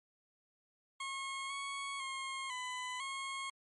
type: tone with pitch steps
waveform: 20% pulse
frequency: 1085 / 1108 / 1073 / 1003 / 1085 Hz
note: C#6 / C#6 / C6 / B5 / C#6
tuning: -37 / -1 / +43 / +26 / -37 cents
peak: -34 dBFS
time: 1-3.5 s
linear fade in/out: 5 ms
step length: 500 ms
effects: MP3 48 kbps